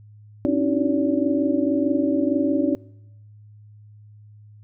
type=tone cluster; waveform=sine; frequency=270.2 / 292.1 / 316.7 / 373.3 / 573 Hz; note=C#4 / D4 / D#4 / F#4 / D5; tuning=-44 / -9 / +31 / +15 / -43 cents; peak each=-22 / -23 / -24 / -29 / -26 dBFS; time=0.45-2.75 s; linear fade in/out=0 ms; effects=noise-tail reverb RT60 0.9 s tail -25 dB re dry + added 105 Hz sine -44 dBFS peak until 4.63 s